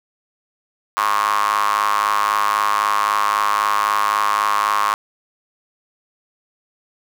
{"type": "tone with high-pass filter", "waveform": "square", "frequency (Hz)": 51.91, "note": "G#1", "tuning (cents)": 0, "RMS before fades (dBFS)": -18, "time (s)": [0.97, 4.94], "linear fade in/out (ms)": 0, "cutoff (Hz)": 1100, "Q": 8.1, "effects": []}